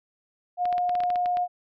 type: tone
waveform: sine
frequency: 715 Hz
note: F5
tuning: 41 cents sharp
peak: -22 dBFS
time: 0.57-1.48 s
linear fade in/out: 50 ms
type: clicks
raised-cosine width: 0.3 ms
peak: -21 dBFS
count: 11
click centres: 0.655 / 0.727 / 0.781 / 0.894 / 0.953 / 1.004 / 1.036 / 1.103 / 1.158 / 1.259 / 1.371 s
effects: none